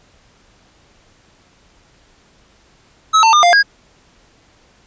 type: tone with pitch steps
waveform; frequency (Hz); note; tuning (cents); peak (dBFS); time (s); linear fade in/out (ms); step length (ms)
square; 1289 / 897 / 1208 / 699 / 1637; E6 / A5 / D6 / F5 / G#6; -39 / +33 / +48 / +1 / -25; -8; 3.13-3.63; 20; 100
effects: pink hiss -52 dBFS RMS until 4.86 s + resampled to 16000 Hz